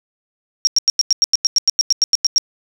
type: tone bursts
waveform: sine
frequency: 5588 Hz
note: F8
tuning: in tune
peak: -9 dBFS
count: 16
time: 0.65-2.381 s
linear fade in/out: 0 ms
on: 21 ms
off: 93 ms
effects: none